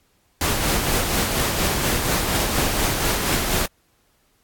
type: noise with tremolo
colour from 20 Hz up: pink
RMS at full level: -20 dBFS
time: 0.41-3.66 s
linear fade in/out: 2 ms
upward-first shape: sine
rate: 4.2 Hz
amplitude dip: 35%
effects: pink hiss -63 dBFS RMS until 4.43 s + AAC 64 kbps